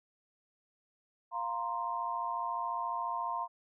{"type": "chord", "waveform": "sine", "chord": "F suspended fourth", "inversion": "none", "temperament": "equal", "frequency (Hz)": [698.5, 932.3, 1046.5], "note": ["F5", "Bb5", "C6"], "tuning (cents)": [0, 0, 0], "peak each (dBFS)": [-40, -36, -36], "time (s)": [1.31, 3.48], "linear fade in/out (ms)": 50, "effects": []}